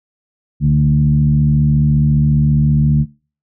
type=tone with frequency modulation; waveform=sine; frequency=146.83 Hz; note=D3; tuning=in tune; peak=-9 dBFS; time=0.6-3.06 s; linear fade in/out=50 ms; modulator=74.6 Hz; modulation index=0.77; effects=noise-tail reverb RT60 0.4 s tail -25 dB re dry